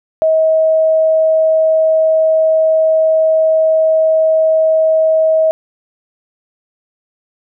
sine tone, 637 Hz, D#5, 41 cents sharp, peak -8 dBFS, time 0.22-5.51 s, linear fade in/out 0 ms, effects none

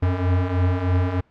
square beating tone pair, 88.5 / 91.7 Hz, F2 / F#2, +23 / -15 cents, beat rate 3.2 Hz, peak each -25 / -20 dBFS, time 0.02-1.21 s, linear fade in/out 10 ms, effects pink hiss -60 dBFS RMS until 1.3 s + low-pass 2000 Hz 12 dB/octave

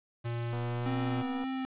square tone with pitch glide, 118 to 121.11 Hz, A#2 to B2, +22 to -33 cents, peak -33 dBFS, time 0.24-1.23 s, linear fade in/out 20 ms, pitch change +45 cents, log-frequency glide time 0.56-0.94 s
click train, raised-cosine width 1 ms, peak -31 dBFS, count 222, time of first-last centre 0.53-1.439 s, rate 243 Hz
square tone with vibrato, 261.8 Hz, C4, 1 cent sharp, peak -33 dBFS, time 0.86-1.65 s, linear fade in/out 0 ms, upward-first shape sine, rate 2 Hz, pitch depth 13 cents each way
effects resampled to 8000 Hz + 9-bit

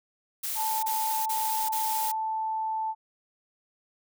blue noise bursts, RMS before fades -32 dBFS, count 4, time 0.43-2.12 s, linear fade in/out 10 ms, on 400 ms, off 30 ms
sine tone, 880 Hz, A5, in tune, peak -27 dBFS, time 0.55-2.95 s, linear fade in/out 50 ms
effects none

